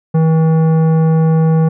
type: tone with tanh clipping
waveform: sine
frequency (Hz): 160.6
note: E3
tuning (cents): -45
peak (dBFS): -10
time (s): 0.14-1.69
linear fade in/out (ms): 10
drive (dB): 13
effects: none